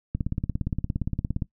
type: click train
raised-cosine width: 5 ms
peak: -14 dBFS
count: 23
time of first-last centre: 0.15-1.422 s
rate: 17.3 Hz
effects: noise-tail reverb RT60 0.1 s tail -19 dB re dry